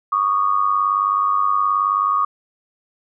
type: tone pair together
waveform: sine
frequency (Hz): 1120.1 / 1219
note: C#6 / D#6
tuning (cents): +18 / -36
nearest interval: minor second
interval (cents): 146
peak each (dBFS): -18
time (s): 0.12-2.25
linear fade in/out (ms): 5
effects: none